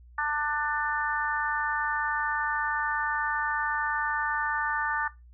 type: harmonic tone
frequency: 297.2 Hz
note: D4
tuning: 21 cents sharp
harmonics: 3 / 4 / 5 / 6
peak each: -31 / -31 / -31 / -31 dBFS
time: 0.18-5.08 s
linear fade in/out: 5 ms
effects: noise-tail reverb RT60 0.2 s tail -18 dB re dry + added 60 Hz sine -49 dBFS peak until 5.33 s